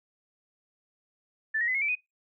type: tone with pitch steps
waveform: sine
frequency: 1760 / 1886.3 / 2022 / 2167 / 2322 / 2489 Hz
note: A6 / A#6 / B6 / C#7 / D7 / D#7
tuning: 0 / +20 / +40 / -40 / -20 / 0 cents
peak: -25 dBFS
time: 1.54-1.954 s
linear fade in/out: 10 ms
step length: 69 ms
effects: noise-tail reverb RT60 0.2 s tail -23 dB re dry